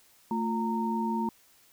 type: tone cluster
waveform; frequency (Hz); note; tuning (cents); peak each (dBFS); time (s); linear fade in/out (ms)
sine; 223.8 / 349.8 / 922; A3 / F4 / A#5; +30 / +3 / -19; -29 / -36 / -31; 0.31-1.29; 2
effects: white hiss -61 dBFS RMS until 1.72 s